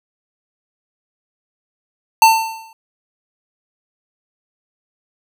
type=tone with exponential decay; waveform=square; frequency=895 Hz; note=A5; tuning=29 cents sharp; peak=-4 dBFS; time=2.22-2.73 s; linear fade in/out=2 ms; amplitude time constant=110 ms; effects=none